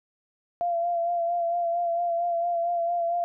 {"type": "tone with vibrato", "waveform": "sine", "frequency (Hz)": 687, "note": "F5", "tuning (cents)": -29, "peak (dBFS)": -23, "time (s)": [0.61, 3.24], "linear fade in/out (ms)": 0, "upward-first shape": "sine", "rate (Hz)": 4.4, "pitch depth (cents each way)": 31, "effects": []}